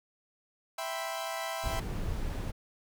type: chord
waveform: sawtooth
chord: C major seventh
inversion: first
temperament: equal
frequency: 659.3 / 784 / 987.8 / 1046.5 Hz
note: E5 / G5 / B5 / C6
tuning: 0 / 0 / 0 / 0 cents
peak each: -33 / -36 / -38 / -39 dBFS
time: 0.78-1.8 s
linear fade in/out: 5 ms
type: noise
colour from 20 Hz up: brown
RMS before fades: -34 dBFS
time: 1.63-2.52 s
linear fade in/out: 20 ms
effects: none